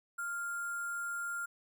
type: tone with sample-and-hold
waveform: sine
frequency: 1396.9 Hz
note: F6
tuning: in tune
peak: -35 dBFS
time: 0.18-1.46 s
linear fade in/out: 10 ms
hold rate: 8820 Hz
effects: none